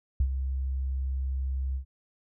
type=tone with ADSR envelope; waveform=sine; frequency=66.2 Hz; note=C2; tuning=21 cents sharp; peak=-19 dBFS; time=0.2-1.85 s; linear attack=4 ms; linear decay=70 ms; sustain=-8 dB; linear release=97 ms; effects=none